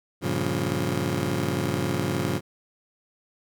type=chord; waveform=20% pulse; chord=G half-diminished seventh; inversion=none; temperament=just; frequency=98 / 117.6 / 141.12 / 176.4 Hz; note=G2 / Bb2 / Db3 / F3; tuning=0 / +16 / +31 / +18 cents; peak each=-26 / -27 / -24 / -25 dBFS; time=0.21-2.41 s; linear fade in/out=50 ms; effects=none